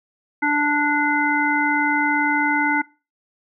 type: harmonic tone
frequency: 293.7 Hz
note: D4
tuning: in tune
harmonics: 1 / 3 / 5 / 7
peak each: -22 / -22 / -22 / -22 dBFS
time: 0.42-2.82 s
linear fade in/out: 10 ms
effects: noise-tail reverb RT60 0.3 s tail -21 dB re dry